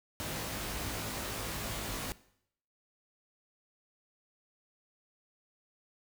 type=noise with comb filter; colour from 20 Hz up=pink; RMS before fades=-38 dBFS; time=0.2-2.12 s; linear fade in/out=0 ms; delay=19 ms; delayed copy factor=+1; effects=noise-tail reverb RT60 0.7 s tail -19 dB re dry